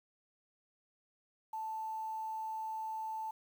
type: tone with quantisation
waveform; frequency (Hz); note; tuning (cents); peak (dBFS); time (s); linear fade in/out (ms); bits
sine; 880; A5; 0; -37; 1.53-3.31; 5; 10
effects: none